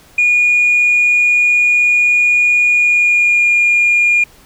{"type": "tone with pitch glide", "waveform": "sine", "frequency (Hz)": [2441, 2420], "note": ["D#7", "D#7"], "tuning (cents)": [-34, -49], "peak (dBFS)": -7, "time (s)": [0.18, 4.24], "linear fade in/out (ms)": 5, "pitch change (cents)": -15, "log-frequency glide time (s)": [2.72, 3.49], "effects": ["tanh soft clip ceiling -5 dBFS", "pink hiss -45 dBFS RMS until 4.45 s"]}